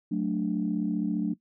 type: chord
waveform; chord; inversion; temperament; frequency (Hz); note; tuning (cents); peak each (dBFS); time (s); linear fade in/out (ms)
sine; D major; first; equal; 185 / 220 / 293.7; F#3 / A3 / D4; 0 / 0 / 0; -29; 0.11-1.34; 10
effects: noise-tail reverb RT60 0.1 s tail -19 dB re dry + tanh soft clip ceiling -16 dBFS